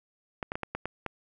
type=clicks; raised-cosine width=0.5 ms; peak=-17 dBFS; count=7; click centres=0.428 / 0.519 / 0.555 / 0.633 / 0.75 / 0.856 / 1.063 s; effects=none